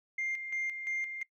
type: tone with tremolo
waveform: sine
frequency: 2107 Hz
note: C7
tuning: 12 cents sharp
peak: -30 dBFS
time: 0.18-1.23 s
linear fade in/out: 5 ms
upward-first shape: square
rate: 2.9 Hz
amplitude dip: 60%
effects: noise-tail reverb RT60 0.1 s tail -22 dB re dry + tanh soft clip ceiling -28 dBFS